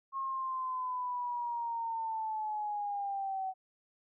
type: linear sweep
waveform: sine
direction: down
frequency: 1084 to 753 Hz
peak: -33 dBFS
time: 0.12-3.54 s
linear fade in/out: 50 ms
effects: none